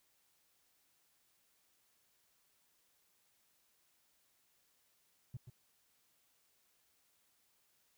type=tone with echo; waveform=triangle; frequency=123.47 Hz; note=B2; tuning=in tune; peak=-37 dBFS; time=5.34-5.37 s; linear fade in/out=5 ms; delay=130 ms; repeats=1; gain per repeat=-10 dB; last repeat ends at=5.5 s; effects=tanh soft clip ceiling -38 dBFS + white hiss -75 dBFS RMS until 7.97 s